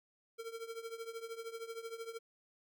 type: tone with tremolo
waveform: square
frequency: 456.4 Hz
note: A#4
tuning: 37 cents flat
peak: -40 dBFS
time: 0.38-2.19 s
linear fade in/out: 20 ms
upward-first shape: triangle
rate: 13 Hz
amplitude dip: 85%
effects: none